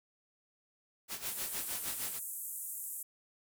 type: noise with tremolo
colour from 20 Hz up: white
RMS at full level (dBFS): -38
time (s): 1.08-2.2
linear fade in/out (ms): 50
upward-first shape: sine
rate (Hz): 6.5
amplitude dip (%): 75
type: band-pass noise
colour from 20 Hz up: white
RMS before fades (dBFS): -42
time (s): 1.26-3.03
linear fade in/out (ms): 5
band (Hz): 7600 to 15000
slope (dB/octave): 48
effects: none